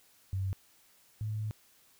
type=tone pair in turn; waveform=sine; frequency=95.7 / 107.42 Hz; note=G2 / A2; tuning=-41 / -41 cents; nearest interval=major second; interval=200 cents; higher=second; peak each=-30 / -32 dBFS; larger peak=first; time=0.33-0.53 / 1.21-1.51 s; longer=second; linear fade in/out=0 ms; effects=white hiss -64 dBFS RMS until 1.99 s